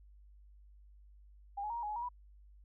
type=tone with pitch steps; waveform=sine; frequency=803 / 844 / 935 / 945 / 837 / 847 / 948 / 982 Hz; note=G5 / G#5 / A#5 / A#5 / G#5 / G#5 / A#5 / B5; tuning=+41 / +28 / +5 / +23 / +13 / +34 / +29 / -10 cents; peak=-36 dBFS; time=1.57-2.09 s; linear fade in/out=10 ms; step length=65 ms; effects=added 50 Hz sine -56 dBFS peak until 2.64 s